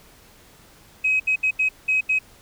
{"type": "tone bursts at uneven times", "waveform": "sine", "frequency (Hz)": 2539, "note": "D#7", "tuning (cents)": 34, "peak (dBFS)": -16, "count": 6, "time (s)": [[1.04, 1.2], [1.27, 1.36], [1.43, 1.51], [1.59, 1.69], [1.88, 2.01], [2.09, 2.19]], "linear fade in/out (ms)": 10, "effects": ["tanh soft clip ceiling -12 dBFS", "pink hiss -51 dBFS RMS until 2.41 s"]}